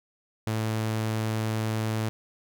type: tone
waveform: sawtooth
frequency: 110 Hz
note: A2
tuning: in tune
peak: -22 dBFS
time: 0.47-2.09 s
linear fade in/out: 0 ms
effects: none